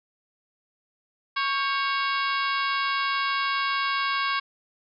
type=harmonic tone with a mistuned harmonic; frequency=554.4 Hz; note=C#5; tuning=in tune; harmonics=2 / 3 / 4 / 5 / 6 / 7 / 8 / 9; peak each=-26 / -30 / -32 / -34 / -36 / -37 / -38 / -39 dBFS; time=1.36-4.4 s; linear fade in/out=10 ms; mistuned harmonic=3; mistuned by=-69 cents; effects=none